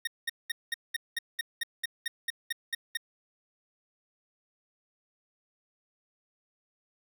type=tone bursts; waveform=25% pulse; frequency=1853 Hz; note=A#6; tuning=11 cents flat; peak=-25 dBFS; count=14; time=0.05-2.972 s; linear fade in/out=5 ms; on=23 ms; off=200 ms; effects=none